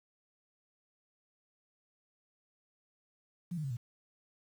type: tone with pitch steps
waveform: sine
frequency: 174.61 / 153.77 / 135.42 / 119.26 Hz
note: F3 / D#3 / C#3 / A#2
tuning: 0 / -20 / -40 / +40 cents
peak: -34 dBFS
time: 3.51-3.77 s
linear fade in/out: 10 ms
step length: 65 ms
effects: 10-bit